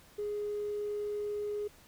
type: tone with tanh clipping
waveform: triangle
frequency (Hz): 415.4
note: G#4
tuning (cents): 0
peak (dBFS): -32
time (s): 0.18-1.68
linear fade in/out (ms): 10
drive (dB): 1
effects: added 73 Hz sine -67 dBFS peak until 1.87 s + pink hiss -59 dBFS RMS until 1.87 s